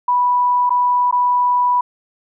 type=tone with dropouts; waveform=sine; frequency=984 Hz; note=B5; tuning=7 cents flat; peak=-12 dBFS; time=0.08-1.81 s; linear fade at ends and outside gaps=5 ms; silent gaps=0.695-0.704 / 1.112-1.125 s; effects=none